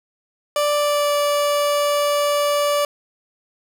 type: tone with pitch glide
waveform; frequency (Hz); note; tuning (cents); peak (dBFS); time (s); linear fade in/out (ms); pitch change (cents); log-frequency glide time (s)
30% pulse; 587.3 to 581.2; D5 to D5; 0 to -18; -14; 0.56-2.85; 2; -18; 0.75-1.14
effects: none